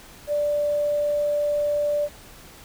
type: tone with quantisation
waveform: sine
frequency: 587.3 Hz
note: D5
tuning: in tune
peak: -20 dBFS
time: 0.27-2.09 s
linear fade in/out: 50 ms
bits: 8
effects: pink hiss -46 dBFS RMS until 2.64 s